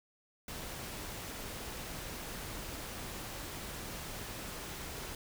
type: noise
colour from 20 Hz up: pink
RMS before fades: -43 dBFS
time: 0.48-5.15 s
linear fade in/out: 2 ms
effects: none